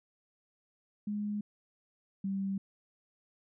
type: tone pair in turn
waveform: sine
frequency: 207.7 / 194.97 Hz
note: G#3 / G3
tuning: 0 / -9 cents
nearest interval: minor second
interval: 109 cents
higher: first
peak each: -32 / -31 dBFS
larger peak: second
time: 1.07-1.41 / 2.24-2.58 s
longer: neither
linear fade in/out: 5 ms
effects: none